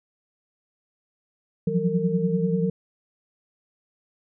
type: tone cluster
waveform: sine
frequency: 166.1 / 176.6 / 186.7 / 455.7 Hz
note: E3 / F3 / F#3 / A#4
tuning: +13 / +20 / +16 / -39 cents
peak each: -26 dBFS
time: 1.67-2.7 s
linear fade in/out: 5 ms
effects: none